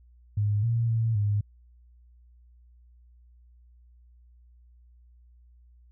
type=tone with pitch steps; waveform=sine; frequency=103.8 / 116.1 / 113.4 / 103.2 Hz; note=G#2 / A#2 / A#2 / G#2; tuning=0 / -7 / -47 / -10 cents; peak=-22 dBFS; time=0.37-1.41 s; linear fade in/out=5 ms; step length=260 ms; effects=added 60 Hz sine -53 dBFS peak until 5.91 s